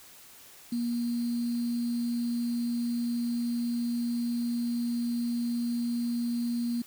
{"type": "tone with sample-and-hold", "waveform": "sine", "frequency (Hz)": 237.9, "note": "A#3", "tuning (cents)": 35, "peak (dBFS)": -27, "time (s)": [0.72, 6.82], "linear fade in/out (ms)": 5, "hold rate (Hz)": 4410, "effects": ["white hiss -52 dBFS RMS until 6.86 s"]}